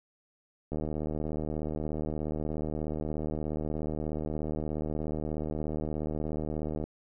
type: click train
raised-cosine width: 2 ms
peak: -21 dBFS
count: 471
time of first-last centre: 0.72-6.84 s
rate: 76.8 Hz
effects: none